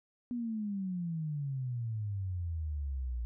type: exponential sweep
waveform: sine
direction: down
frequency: 246.9 to 57.9 Hz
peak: -33 dBFS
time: 0.31-3.25 s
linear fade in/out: 0 ms
effects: none